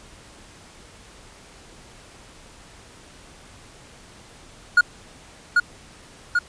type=tone with echo; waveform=triangle; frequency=1435 Hz; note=F6; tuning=47 cents sharp; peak=-8 dBFS; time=4.77-4.81 s; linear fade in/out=5 ms; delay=790 ms; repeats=2; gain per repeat=-3 dB; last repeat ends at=6.39 s; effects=pink hiss -47 dBFS RMS until 6.48 s + resampled to 22050 Hz